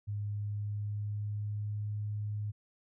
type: tone with pitch glide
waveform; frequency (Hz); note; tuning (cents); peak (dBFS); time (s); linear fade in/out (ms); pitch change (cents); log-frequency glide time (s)
sine; 103.2 to 104.7; G#2 to G#2; -10 to +15; -33; 0.07-2.52; 20; +25; 0.19-1.91
effects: none